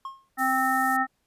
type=tone with exponential decay; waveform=triangle; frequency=1075 Hz; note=C6; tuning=47 cents sharp; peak=-28 dBFS; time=0.05-0.29 s; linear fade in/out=2 ms; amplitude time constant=51 ms
type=harmonic tone; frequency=261.6 Hz; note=C4; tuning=in tune; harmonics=1 / 3 / 5 / 7; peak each=-30 / -25 / -26 / -27 dBFS; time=0.37-1.07 s; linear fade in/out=50 ms
type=high-pass noise; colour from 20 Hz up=white; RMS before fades=-38 dBFS; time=0.38-0.97 s; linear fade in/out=10 ms; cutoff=8900 Hz; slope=12 dB/octave
effects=pink hiss -73 dBFS RMS until 1.26 s + resampled to 32000 Hz